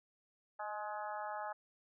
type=harmonic tone with a mistuned harmonic; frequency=210.7 Hz; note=G#3; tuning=25 cents sharp; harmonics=3 / 4 / 5 / 6 / 7 / 8; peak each=-46 / -42 / -50 / -47 / -52 / -52 dBFS; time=0.59-1.53 s; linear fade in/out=10 ms; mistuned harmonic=3; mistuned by=-27 cents; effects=none